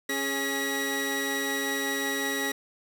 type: tone cluster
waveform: sawtooth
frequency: 275.5 / 415.9 / 1923 Hz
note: C#4 / G#4 / B6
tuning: -11 / +2 / -47 cents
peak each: -29 / -30 / -26 dBFS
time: 0.09-2.52 s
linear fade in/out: 5 ms
effects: none